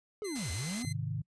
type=linear two-way sweep; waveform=triangle; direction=down then up; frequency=440 to 74.1 to 260.4 Hz; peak=-33 dBFS; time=0.22-0.85 s; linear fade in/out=0 ms; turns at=0.51 s
type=tone; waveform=10% pulse; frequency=2055 Hz; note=C7; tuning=32 cents flat; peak=-32 dBFS; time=0.24-0.93 s; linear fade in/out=10 ms
type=noise; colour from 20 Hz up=white; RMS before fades=-41 dBFS; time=0.35-0.83 s; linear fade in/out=10 ms
type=chord; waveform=sine; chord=Ab major; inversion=none; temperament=equal with one note detuned; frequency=104.73 / 130.81 / 155.56 Hz; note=Ab2 / C3 / Eb3; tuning=+15 / 0 / 0 cents; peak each=-37 dBFS; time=0.84-1.22 s; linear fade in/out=10 ms
effects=noise-tail reverb RT60 0.1 s tail -26 dB re dry + resampled to 22050 Hz